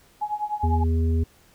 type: tone with tremolo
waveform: sine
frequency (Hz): 840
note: G#5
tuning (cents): +19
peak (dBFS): -21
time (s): 0.21-0.84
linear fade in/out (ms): 10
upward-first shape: triangle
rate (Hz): 9.9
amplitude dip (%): 95
type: harmonic tone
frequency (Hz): 81.4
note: E2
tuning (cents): -21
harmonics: 1 / 3 / 5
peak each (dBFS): -19 / -29 / -33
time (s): 0.63-1.24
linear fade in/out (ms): 10
effects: pink hiss -57 dBFS RMS until 1.54 s